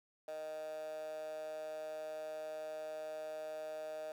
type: tone with high-pass filter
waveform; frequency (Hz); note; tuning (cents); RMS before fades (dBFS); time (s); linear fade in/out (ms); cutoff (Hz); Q
15% pulse; 155.56; D#3; 0; -44; 0.28-4.12; 2; 620; 6.7
effects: none